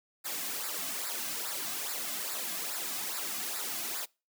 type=noise with flanger; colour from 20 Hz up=white; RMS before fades=-36 dBFS; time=0.24-4.06 s; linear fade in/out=20 ms; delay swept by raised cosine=0.32 to 2.22 ms; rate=2.4 Hz; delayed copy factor=-0.7; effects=noise-tail reverb RT60 0.3 s tail -25 dB re dry + high-pass 200 Hz 12 dB/octave